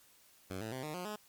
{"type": "tone with pitch steps", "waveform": "10% pulse", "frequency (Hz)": [94, 110.5, 129.9, 152.7, 179.51, 211], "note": ["F#2", "A2", "C3", "D#3", "F3", "G#3"], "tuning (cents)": [28, 8, -12, -32, 48, 28], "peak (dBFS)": -31, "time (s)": [0.5, 1.16], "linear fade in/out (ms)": 5, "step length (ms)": 110, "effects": ["white hiss -64 dBFS RMS until 1.28 s", "MP3 96 kbps"]}